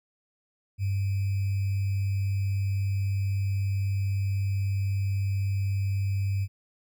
sine tone with sample-and-hold, 98.1 Hz, G2, 2 cents sharp, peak -24 dBFS, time 0.78-6.48 s, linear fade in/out 50 ms, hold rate 2450 Hz, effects none

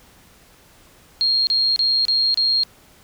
sine tone bursts, 4239 Hz, C8, 22 cents sharp, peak -15 dBFS, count 5, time 1.21-2.634 s, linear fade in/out 0 ms, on 260 ms, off 31 ms, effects pink hiss -51 dBFS RMS until 3.03 s

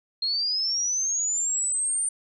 sine linear sweep, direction up, 4186 to 9030 Hz, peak -23 dBFS, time 0.22-2.09 s, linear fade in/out 5 ms, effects none

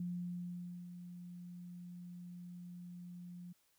sine tone with ADSR envelope, 176.6 Hz, F3, 20 cents sharp, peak -37 dBFS, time 0-3.53 s, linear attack 3 ms, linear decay 870 ms, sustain -10 dB, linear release 11 ms, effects white hiss -75 dBFS RMS until 3.78 s

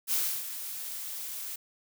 blue noise with ADSR envelope, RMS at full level -27 dBFS, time 0.07-1.56 s, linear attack 53 ms, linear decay 310 ms, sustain -11 dB, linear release 6 ms, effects none

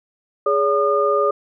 sine tone cluster, 415 / 568 / 1216 Hz, G#4 / C#5 / D#6, -1 / +42 / -40 cents, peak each -19 dBFS, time 0.46-1.31 s, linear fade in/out 5 ms, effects none

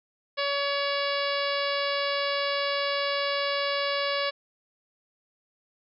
harmonic tone, 565 Hz, C#5, 33 cents sharp, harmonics 1 / 2 / 3 / 4 / 5 / 6 / 7 / 8 / 9, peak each -29 / -32 / -34 / -35 / -36 / -37 / -37 / -38 / -39 dBFS, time 0.37-4.31 s, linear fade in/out 20 ms, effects none

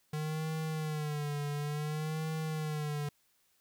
square tone with vibrato, 151.7 Hz, D#3, 44 cents flat, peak -34 dBFS, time 0.13-3.09 s, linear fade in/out 5 ms, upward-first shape sine, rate 0.57 Hz, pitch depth 73 cents each way, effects white hiss -72 dBFS RMS until 3.6 s

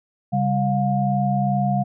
sine tone cluster, 135.4 / 197.9 / 711 Hz, C#3 / G3 / F5, -40 / +17 / +31 cents, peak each -22 dBFS, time 0.32-1.84 s, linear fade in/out 20 ms, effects none

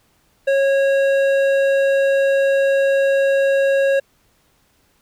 sine tone with hard clipping, 548 Hz, C#5, 20 cents flat, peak -15 dBFS, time 0.47-4 s, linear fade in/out 10 ms, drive 10 dB, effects pink hiss -60 dBFS RMS until 5.01 s

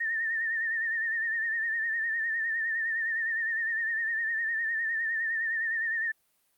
sine tone with vibrato, 1813 Hz, A#6, 49 cents flat, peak -27 dBFS, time 0-6.12 s, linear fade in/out 10 ms, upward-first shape sine, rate 9.8 Hz, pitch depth 57 cents each way, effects white hiss -71 dBFS RMS until 6.57 s + Opus 48 kbps

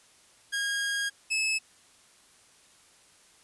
sawtooth tone pair in turn, 1631 / 2598 Hz, G#6 / E7, -32 / -26 cents, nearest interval minor sixth, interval 806 cents, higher second, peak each -24 / -22 dBFS, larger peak second, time 0.52-1.1 / 1.3-1.59 s, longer first, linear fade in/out 20 ms, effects white hiss -59 dBFS RMS until 3.43 s + resampled to 24000 Hz

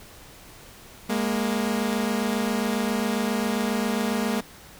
sawtooth tone pair together, 206.7 / 234.1 Hz, G#3 / A#3, -8 / +8 cents, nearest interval major second, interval 216 cents, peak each -22 dBFS, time 1.09-4.41 s, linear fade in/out 10 ms, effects pink hiss -47 dBFS RMS until 4.79 s

